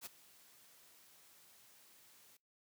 white noise with ADSR envelope, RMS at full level -45 dBFS, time 0.01-2.37 s, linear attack 49 ms, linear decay 16 ms, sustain -19 dB, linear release 5 ms, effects noise-tail reverb RT60 0.2 s tail -24 dB re dry + high-pass 100 Hz 12 dB/octave

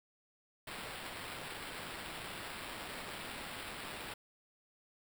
white noise with sample-and-hold, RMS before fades -45 dBFS, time 0.67-4.14 s, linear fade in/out 5 ms, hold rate 6300 Hz, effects none

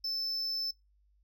triangle tone, 5274 Hz, E8, in tune, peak -31 dBFS, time 0.04-0.71 s, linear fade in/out 5 ms, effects noise-tail reverb RT60 0.2 s tail -21 dB re dry + added 50 Hz sine -65 dBFS peak until 1.23 s

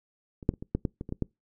clicks, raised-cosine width 3 ms, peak -29 / -9 / -30 / -24 / -13 / -14 / -22 / -26 / -18 / -14 dBFS, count 10, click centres 0.428 / 0.491 / 0.538 / 0.625 / 0.75 / 0.852 / 1.011 / 1.091 / 1.124 / 1.223 s, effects noise-tail reverb RT60 0.2 s tail -25 dB re dry

